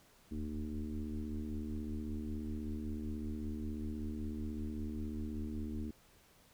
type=tone with frequency modulation; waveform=sine; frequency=150 Hz; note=D3; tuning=37 cents sharp; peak=-37 dBFS; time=0.31-5.91 s; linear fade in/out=5 ms; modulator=76.3 Hz; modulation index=2.2; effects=pink hiss -65 dBFS RMS until 6.53 s